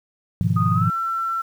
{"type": "chord", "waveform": "sine", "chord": "F half-diminished seventh", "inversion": "first", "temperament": "equal", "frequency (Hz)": [103.83, 123.47, 155.56, 174.61], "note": ["Ab2", "Cb3", "Eb3", "F3"], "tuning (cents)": [0, 0, 0, 0], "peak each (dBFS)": [-21, -23, -24, -22], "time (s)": [0.41, 0.9], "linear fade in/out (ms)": 0}
{"type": "tone with pitch glide", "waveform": "sine", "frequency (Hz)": [1241, 1345.5], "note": ["D#6", "E6"], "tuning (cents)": [-5, 35], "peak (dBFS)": -21, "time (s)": [0.56, 1.42], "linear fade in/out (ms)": 10, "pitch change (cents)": 140, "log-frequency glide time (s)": [0.74, 0.86]}
{"effects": ["tanh soft clip ceiling -5 dBFS", "8-bit"]}